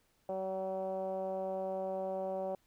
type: tone with low-pass filter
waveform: 10% pulse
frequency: 189.7 Hz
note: F#3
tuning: 43 cents sharp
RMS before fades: -37 dBFS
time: 0.29-2.55 s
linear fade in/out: 2 ms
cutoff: 640 Hz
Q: 5.7
effects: pink hiss -73 dBFS RMS until 2.66 s